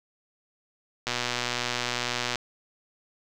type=click train; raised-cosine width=0.2 ms; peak=-10 dBFS; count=158; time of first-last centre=1.07-2.357 s; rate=122 Hz; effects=none